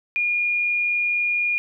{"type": "tone", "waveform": "sine", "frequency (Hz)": 2428, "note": "D#7", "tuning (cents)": -43, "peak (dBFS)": -19, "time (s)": [0.16, 1.58], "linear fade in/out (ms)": 0, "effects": []}